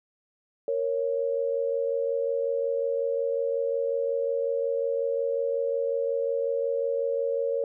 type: tone pair together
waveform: sine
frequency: 466.2 / 551.7 Hz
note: A#4 / C#5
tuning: 0 / -8 cents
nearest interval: minor third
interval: 292 cents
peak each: -27 dBFS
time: 0.68-7.64 s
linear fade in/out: 2 ms
effects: none